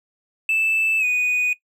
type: tone with pitch glide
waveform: triangle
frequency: 2637 to 2475 Hz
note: E7 to D#7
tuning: 0 to -10 cents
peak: -15 dBFS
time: 0.49-1.53 s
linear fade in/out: 2 ms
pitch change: -110 cents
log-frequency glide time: 0.99-1.05 s
effects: noise-tail reverb RT60 0.1 s tail -19 dB re dry + tanh soft clip ceiling -11 dBFS